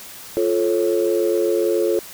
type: chord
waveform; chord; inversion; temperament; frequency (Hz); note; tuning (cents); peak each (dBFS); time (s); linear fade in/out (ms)
sine; F augmented; none; just; 349.2 / 436.5 / 545.7; F4 / A4 / C#5; 0 / -14 / -27; -19 / -19 / -22; 0.37-1.99; 0
effects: tanh soft clip ceiling -8 dBFS + white hiss -38 dBFS RMS until 2.13 s